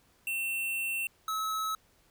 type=tone pair in turn; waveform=square; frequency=2700 / 1292.8 Hz; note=E7 / E6; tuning=+41 / -34 cents; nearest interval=octave + minor second; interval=1275 cents; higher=first; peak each=-31 / -31 dBFS; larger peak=neither; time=0.27-1.07 / 1.28-1.75 s; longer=first; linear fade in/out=2 ms; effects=pink hiss -66 dBFS RMS until 2.1 s